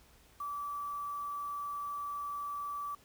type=tone with quantisation; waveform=sine; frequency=1156 Hz; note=D6; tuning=28 cents flat; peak=-36 dBFS; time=0.4-2.95 s; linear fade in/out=5 ms; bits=9; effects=added 62 Hz sine -69 dBFS peak until 3.04 s + pink hiss -63 dBFS RMS until 3.04 s